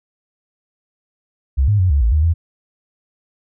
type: tone with pitch steps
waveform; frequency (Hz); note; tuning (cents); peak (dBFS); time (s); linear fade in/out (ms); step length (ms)
sine; 67 / 103.8 / 91.8 / 70.8 / 56 / 76 / 83.1; C2 / G#2 / F#2 / C#2 / A1 / D#2 / E2; +42 / 0 / -13 / +37 / +31 / -40 / +15; -11; 1.57-2.34; 20; 110
effects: none